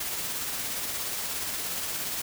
white noise with tremolo, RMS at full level -31 dBFS, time 0-2.22 s, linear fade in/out 5 ms, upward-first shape triangle, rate 17 Hz, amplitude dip 30%, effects none

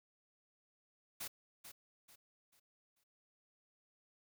white noise with echo, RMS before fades -44 dBFS, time 1.2-1.28 s, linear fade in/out 10 ms, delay 440 ms, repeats 4, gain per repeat -9 dB, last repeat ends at 3.04 s, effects none

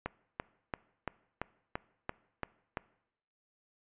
click train, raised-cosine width 0.5 ms, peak -19 dBFS, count 9, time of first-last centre 0.06-2.772 s, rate 2.95 Hz, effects noise-tail reverb RT60 0.8 s tail -21 dB re dry + resampled to 8000 Hz

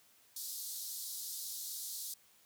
white band-pass noise, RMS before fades -43 dBFS, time 0.36-2.14 s, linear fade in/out 5 ms, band 3800 to 16000 Hz, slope 48 dB/octave, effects white hiss -66 dBFS RMS until 2.45 s + high-pass 60 Hz 12 dB/octave

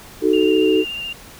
sine chord, D# diminished, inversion none, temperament equal with one note detuned, 311.1 / 376 / 440 Hz, D#4 / F#4 / A4, 0 / +28 / 0 cents, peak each -17 dBFS, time 0.21-0.85 s, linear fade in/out 50 ms
sine tone with vibrato, 2794 Hz, F7, in tune, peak -25 dBFS, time 0.33-1.13 s, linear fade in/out 5 ms, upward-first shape sine, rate 14 Hz, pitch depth 21 cents each way
effects pink hiss -41 dBFS RMS until 1.39 s

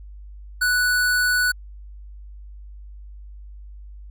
square tone, 1480 Hz, F#6, in tune, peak -18 dBFS, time 0.61-1.52 s, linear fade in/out 10 ms, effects added 50 Hz sine -37 dBFS peak until 4.1 s

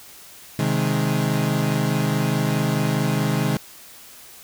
35% pulse chord, Ab major, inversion first, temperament equal, 130.81 / 155.56 / 207.7 Hz, C3 / Eb3 / Ab3, 0 / 0 / 0 cents, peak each -22 / -21 / -23 dBFS, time 0.59-3.57 s, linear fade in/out 2 ms, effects white hiss -44 dBFS RMS until 4.43 s

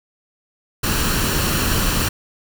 pink noise with comb filter, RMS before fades -19 dBFS, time 0.83-2.09 s, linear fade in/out 10 ms, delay 0.7 ms, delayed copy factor +0.5, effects none

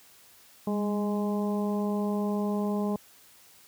harmonic tone with a mistuned harmonic, 207.7 Hz, G#3, in tune, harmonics 1 / 2 / 3 / 4 / 5, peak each -27 / -33 / -37 / -39 / -41 dBFS, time 0.67-2.96 s, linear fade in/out 2 ms, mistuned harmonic 1, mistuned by -35 cents, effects white hiss -56 dBFS RMS until 3.67 s + high-pass 60 Hz 12 dB/octave

